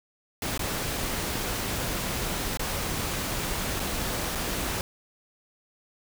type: noise with dropouts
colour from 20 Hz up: pink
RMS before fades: -30 dBFS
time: 0.42-4.81 s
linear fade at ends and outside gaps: 1 ms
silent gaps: 0.577-0.593 / 2.572-2.594 / 3.796-3.8 / 4.351-4.355 s
effects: none